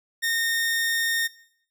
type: tone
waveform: sawtooth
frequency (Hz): 1837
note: A#6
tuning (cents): -26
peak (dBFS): -19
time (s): 0.22-1.28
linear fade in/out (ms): 20
effects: noise-tail reverb RT60 0.7 s tail -20 dB re dry